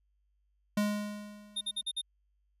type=tone with exponential decay; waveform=square; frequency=207.7 Hz; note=G#3; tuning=in tune; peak=-26 dBFS; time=0.77-1.83 s; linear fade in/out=5 ms; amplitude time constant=230 ms
type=tone bursts; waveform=square; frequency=3647 Hz; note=A#7; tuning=39 cents flat; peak=-32 dBFS; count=5; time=1.56-2.016 s; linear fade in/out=10 ms; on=52 ms; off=49 ms
effects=added 50 Hz sine -70 dBFS peak until 2.6 s + resampled to 32000 Hz